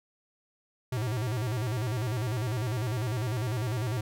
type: tone with vibrato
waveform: square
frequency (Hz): 116.54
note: A#2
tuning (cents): 0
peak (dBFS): -29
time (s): 0.92-4.01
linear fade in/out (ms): 5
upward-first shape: square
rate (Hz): 10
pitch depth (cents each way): 160
effects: none